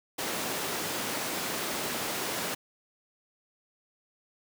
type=high-pass noise; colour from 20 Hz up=pink; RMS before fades=-33 dBFS; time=0.18-2.55 s; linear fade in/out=10 ms; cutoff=240 Hz; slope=12 dB/octave; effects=none